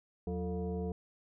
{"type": "tone with frequency modulation", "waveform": "sine", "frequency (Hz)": 182, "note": "F#3", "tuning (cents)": -28, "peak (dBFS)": -33, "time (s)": [0.27, 0.92], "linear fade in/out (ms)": 2, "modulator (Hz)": 262, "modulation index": 1.3, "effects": []}